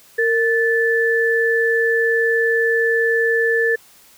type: tone pair together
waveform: sine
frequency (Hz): 460.3 / 1750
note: A#4 / A6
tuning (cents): -22 / -10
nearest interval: octave + major seventh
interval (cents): 2312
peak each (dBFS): -17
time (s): 0.18-3.76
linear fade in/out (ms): 10
effects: white hiss -49 dBFS RMS until 4.17 s